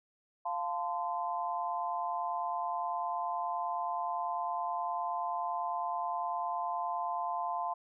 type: chord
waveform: sine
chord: F major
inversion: none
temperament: equal with one note detuned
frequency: 698.5 / 880 / 1029.7 Hz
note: F5 / A5 / C6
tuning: 0 / 0 / -28 cents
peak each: -36 / -37 / -36 dBFS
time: 0.45-7.74 s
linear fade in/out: 10 ms
effects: none